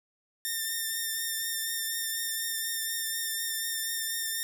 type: tone with vibrato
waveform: 5% pulse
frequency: 1808 Hz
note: A6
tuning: 47 cents sharp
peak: -20 dBFS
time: 0.45-4.43 s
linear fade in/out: 0 ms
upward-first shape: triangle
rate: 4.1 Hz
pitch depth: 26 cents each way
effects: none